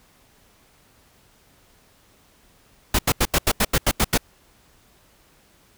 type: noise bursts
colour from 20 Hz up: pink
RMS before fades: -18 dBFS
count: 10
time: 2.94-4.177 s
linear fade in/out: 5 ms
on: 49 ms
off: 83 ms
effects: pink hiss -57 dBFS RMS until 5.77 s